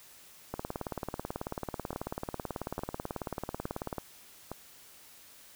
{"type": "two click trains", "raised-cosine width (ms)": 1, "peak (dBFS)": [-20, -23], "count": [64, 4], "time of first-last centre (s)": [[0.54, 3.983], [1.93, 4.516]], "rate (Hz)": [18.3, 1.16], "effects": ["white hiss -55 dBFS RMS until 5.55 s"]}